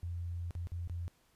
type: tone with dropouts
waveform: sine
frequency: 86.4 Hz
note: F2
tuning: 18 cents flat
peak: -36 dBFS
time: 0.03-1.08 s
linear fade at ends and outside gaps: 0 ms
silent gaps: 0.508-0.552 / 0.671-0.719 / 0.875-0.897 s
effects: pink hiss -70 dBFS RMS until 1.35 s + resampled to 32000 Hz